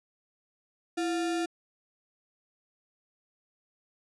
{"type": "tone with sample-and-hold", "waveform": "sine", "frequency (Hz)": 334.6, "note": "E4", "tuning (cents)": 26, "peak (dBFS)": -27, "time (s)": [0.97, 1.46], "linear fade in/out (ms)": 10, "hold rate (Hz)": 1050, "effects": ["resampled to 22050 Hz"]}